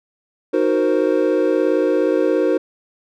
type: chord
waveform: triangle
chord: C half-diminished seventh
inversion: first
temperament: equal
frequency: 311.1 / 370 / 466.2 / 523.3 Hz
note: Eb4 / Gb4 / Bb4 / C5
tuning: 0 / 0 / 0 / 0 cents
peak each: -18 dBFS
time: 0.53-2.58 s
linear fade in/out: 10 ms
effects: none